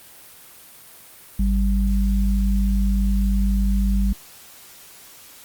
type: tone pair together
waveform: sine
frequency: 51.72 / 196 Hz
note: G#1 / G3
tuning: -6 / 0 cents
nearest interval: octave + major seventh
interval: 2306 cents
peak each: -17 / -22 dBFS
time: 1.39-4.13 s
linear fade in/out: 5 ms
effects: white hiss -45 dBFS RMS until 5.44 s + Opus 32 kbps